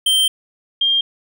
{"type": "tone pair in turn", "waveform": ["square", "sine"], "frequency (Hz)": [3136, 3204], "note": ["G7", "G7"], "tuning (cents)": [0, 37], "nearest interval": "unison", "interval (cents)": 37, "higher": "second", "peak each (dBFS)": -13, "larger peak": "neither", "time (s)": [[0.06, 0.28], [0.81, 1.01]], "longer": "first", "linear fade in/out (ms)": 5, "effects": []}